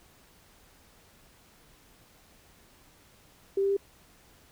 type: tone with pitch steps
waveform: sine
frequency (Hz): 392 / 394.5 / 397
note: G4 / G4 / G4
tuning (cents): 0 / +11 / +22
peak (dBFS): -23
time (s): 3.57-3.768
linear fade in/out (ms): 5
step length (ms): 66
effects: pink hiss -59 dBFS RMS until 4.51 s